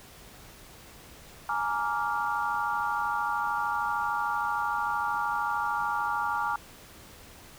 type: chord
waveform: sine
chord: Bb dominant seventh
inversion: third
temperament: just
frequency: 839.1 / 932.3 / 1165.4 / 1398.5 Hz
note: Ab5 / Bb5 / D6 / F6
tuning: +18 / 0 / -14 / +2 cents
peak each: -32 dBFS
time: 1.49-6.56 s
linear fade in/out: 2 ms
effects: pink hiss -50 dBFS RMS until 7.58 s